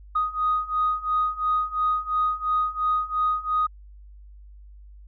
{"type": "beating tone pair", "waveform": "sine", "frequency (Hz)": [1244.5, 1247.4], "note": ["D#6", "D#6"], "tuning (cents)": [0, 4], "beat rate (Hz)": 2.9, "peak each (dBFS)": [-25, -23], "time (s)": [0.15, 3.67], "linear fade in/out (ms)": 10, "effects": ["tanh soft clip ceiling -14 dBFS", "added 50 Hz sine -43 dBFS peak until 5.07 s"]}